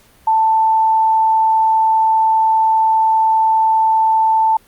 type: tone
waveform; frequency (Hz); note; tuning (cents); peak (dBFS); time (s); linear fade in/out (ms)
sine; 885; A5; +10; -10; 0.27-4.57; 5
effects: pink hiss -50 dBFS RMS until 4.67 s + Opus 48 kbps